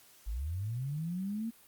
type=linear sweep; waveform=sine; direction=up; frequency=46.18 to 233.1 Hz; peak=-33 dBFS; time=0.26-1.51 s; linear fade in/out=20 ms; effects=white hiss -60 dBFS RMS until 1.67 s + Opus 48 kbps